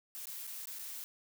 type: noise with dropouts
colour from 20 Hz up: blue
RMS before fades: -44 dBFS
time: 0.15-1.04 s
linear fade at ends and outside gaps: 0 ms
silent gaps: 0.256-0.27 / 0.469-0.474 / 0.656-0.672 / 0.787-0.793 s
effects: none